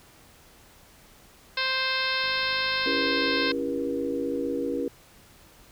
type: harmonic tone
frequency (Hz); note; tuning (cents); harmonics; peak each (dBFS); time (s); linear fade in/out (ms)
523.3; C5; 0; 1 / 2 / 3 / 4 / 5 / 6 / 7 / 8 / 9 / 10; -37 / -33 / -30 / -33 / -32 / -37 / -33 / -32 / -39 / -37; 1.57-3.52; 5
type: click train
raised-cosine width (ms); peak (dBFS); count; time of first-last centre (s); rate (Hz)
3; -39; 134; 2.24-4.798; 52
type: chord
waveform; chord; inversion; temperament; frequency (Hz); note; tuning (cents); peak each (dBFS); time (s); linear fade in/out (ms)
sine; C# diminished seventh; none; just; 277.2 / 332.6 / 399.1 / 479; C#4 / E4 / G4 / Bb4; 0 / +16 / +31 / +47; -30 / -33 / -34 / -30; 2.86-4.88; 2
effects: pink hiss -54 dBFS RMS until 5.71 s